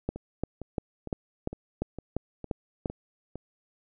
two click trains, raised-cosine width 2 ms, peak -15 / -24 dBFS, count 9 / 8, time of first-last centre 0.09-2.858 / 0.16-3.356 s, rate 2.89 / 2.19 Hz, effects none

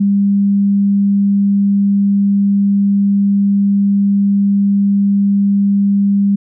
sine tone, 200 Hz, G3, 35 cents sharp, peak -9 dBFS, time 0-6.36 s, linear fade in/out 10 ms, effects none

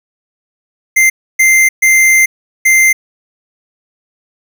square tone bursts at uneven times, 2087 Hz, C7, 5 cents flat, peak -6 dBFS, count 4, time 0.96-1.1 / 1.39-1.69 / 1.82-2.26 / 2.65-2.93 s, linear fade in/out 10 ms, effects none

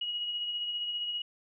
sine tone with tremolo, 2900 Hz, F#7, 35 cents flat, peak -30 dBFS, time 0.01-1.22 s, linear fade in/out 5 ms, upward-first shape sine, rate 15 Hz, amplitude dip 35%, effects none

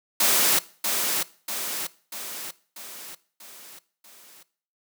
white noise with echo, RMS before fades -20 dBFS, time 0.2-0.59 s, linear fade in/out 5 ms, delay 640 ms, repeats 6, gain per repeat -5 dB, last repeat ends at 4.43 s, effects noise-tail reverb RT60 0.5 s tail -20 dB re dry + high-pass 200 Hz 12 dB/octave

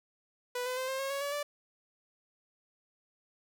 sawtooth tone with pitch steps, 493.9 / 505.7 / 517.9 / 530.3 / 543 / 556 / 569.3 / 583 Hz, B4 / B4 / C5 / C5 / C#5 / C#5 / C#5 / D5, 0 / +41 / -18 / +23 / -36 / +5 / +46 / -13 cents, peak -29 dBFS, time 0.55-1.43 s, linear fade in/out 5 ms, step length 110 ms, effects none

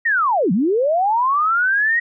sine linear two-way sweep, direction down then up, 1909 to 164.81 to 1909 Hz, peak -14 dBFS, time 0.05-2 s, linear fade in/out 10 ms, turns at 0.52 s, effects none

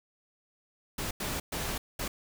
pink noise bursts at uneven times, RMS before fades -34 dBFS, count 4, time 0.98-1.11 / 1.2-1.4 / 1.52-1.78 / 1.99-2.08 s, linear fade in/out 5 ms, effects none

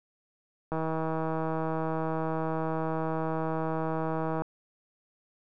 click train, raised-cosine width 1 ms, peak -18 dBFS, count 593, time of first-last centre 0.72-4.42 s, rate 160 Hz, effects none

